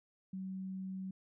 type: tone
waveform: sine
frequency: 189.3 Hz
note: F#3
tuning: 40 cents sharp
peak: -39 dBFS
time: 0.33-1.11 s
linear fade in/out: 5 ms
effects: none